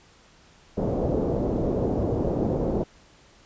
white low-pass noise, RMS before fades -25 dBFS, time 0.77-2.84 s, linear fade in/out 10 ms, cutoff 540 Hz, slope 24 dB/octave, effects pink hiss -55 dBFS RMS until 3.45 s + resampled to 16000 Hz

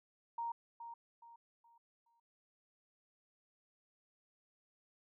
sine tone with echo, 932.3 Hz, A#5, in tune, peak -37 dBFS, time 0.38-0.52 s, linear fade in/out 5 ms, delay 420 ms, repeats 4, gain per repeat -9 dB, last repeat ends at 2.2 s, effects none

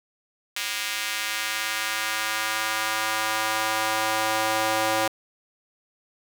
square tone with high-pass filter sweep, 109.5 Hz, A2, 8 cents flat, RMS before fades -26 dBFS, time 0.56-5.08 s, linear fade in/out 5 ms, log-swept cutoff 2400 to 610 Hz, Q 1.1, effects 8-bit

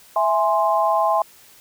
sine chord, E augmented, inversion none, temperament equal, 659.3 / 830.6 / 1046.5 Hz, E5 / G#5 / B#5, 0 / 0 / 0 cents, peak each -20 dBFS, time 0.16-1.22 s, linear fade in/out 2 ms, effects white hiss -49 dBFS RMS until 1.6 s

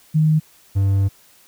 sine / triangle tone pair in turn, 155.56 / 98 Hz, D#3 / G2, 0 / 0 cents, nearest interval minor sixth, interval 800 cents, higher first, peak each -12 dBFS, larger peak neither, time 0.14-0.4 / 0.75-1.09 s, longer second, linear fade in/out 20 ms, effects white hiss -52 dBFS RMS until 1.47 s

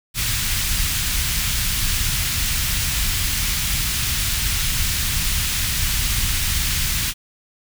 pink band-stop noise, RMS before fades -21 dBFS, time 0.14-7.14 s, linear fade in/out 50 ms, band 110 to 2200 Hz, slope 12 dB/octave, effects none

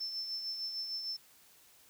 sine tone with tremolo, 5310 Hz, E8, 12 cents sharp, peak -34 dBFS, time 0-1.17 s, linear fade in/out 10 ms, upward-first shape triangle, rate 6.6 Hz, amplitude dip 50%, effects white hiss -62 dBFS RMS until 1.89 s

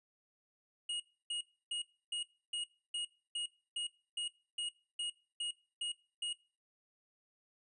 square tone bursts, 2878 Hz, F#7, 49 cents flat, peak -36 dBFS, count 14, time 0.89-6.33 s, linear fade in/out 5 ms, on 110 ms, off 300 ms, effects noise-tail reverb RT60 0.4 s tail -22 dB re dry + resampled to 24000 Hz

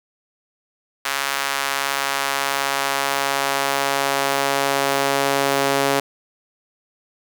sawtooth tone with high-pass filter sweep, 138.59 Hz, C#3, in tune, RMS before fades -21 dBFS, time 1.05-6 s, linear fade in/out 5 ms, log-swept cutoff 1300 to 440 Hz, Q 0.96, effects none

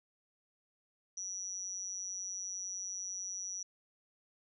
sine tone with amplitude modulation, 5850 Hz, F#8, 21 cents flat, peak -34 dBFS, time 1.17-3.63 s, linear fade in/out 5 ms, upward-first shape sine, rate 189 Hz, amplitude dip 100%, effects none

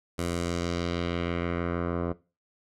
10% pulse tone with low-pass filter sweep, 86.3 Hz, F2, 20 cents flat, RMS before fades -30 dBFS, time 0.18-2.13 s, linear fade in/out 10 ms, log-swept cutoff 11000 to 930 Hz, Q 1.4, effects noise-tail reverb RT60 0.3 s tail -18 dB re dry

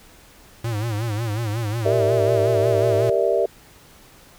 square tone with vibrato, 110.3 Hz, A2, 5 cents sharp, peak -23 dBFS, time 0.64-3.1 s, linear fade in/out 5 ms, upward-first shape sine, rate 5.5 Hz, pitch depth 130 cents each way
sine chord, E half-diminished seventh, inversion first, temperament equal, 392 / 466.2 / 587.3 / 659.3 Hz, G4 / Bb4 / D5 / E5, 0 / 0 / 0 / 0 cents, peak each -22 dBFS, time 1.85-3.46 s, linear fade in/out 5 ms
effects pink hiss -49 dBFS RMS until 4.38 s

